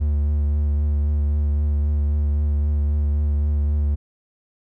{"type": "tone with vibrato", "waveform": "triangle", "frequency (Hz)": 73.42, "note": "D2", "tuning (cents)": 0, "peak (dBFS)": -15, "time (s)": [0, 3.96], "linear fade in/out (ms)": 20, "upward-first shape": "sine", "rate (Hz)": 3.8, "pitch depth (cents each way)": 20, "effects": []}